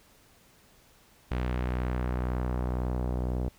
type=tone with low-pass filter sweep; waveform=sawtooth; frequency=62 Hz; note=B1; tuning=7 cents sharp; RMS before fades=-30 dBFS; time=1.31-3.49 s; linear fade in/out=5 ms; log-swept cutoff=2800 to 600 Hz; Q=0.99; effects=pink hiss -60 dBFS RMS until 3.58 s